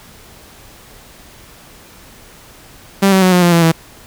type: tone with pitch steps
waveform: sawtooth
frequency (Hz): 196 / 190.2 / 184.57 / 179.11 / 173.81 / 168.67 / 163.68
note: G3 / F#3 / F#3 / F3 / F3 / E3 / E3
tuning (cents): 0 / +48 / -4 / +44 / -8 / +40 / -12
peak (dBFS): -4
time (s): 3.02-3.72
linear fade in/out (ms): 10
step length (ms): 100
effects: pink hiss -41 dBFS RMS until 4.06 s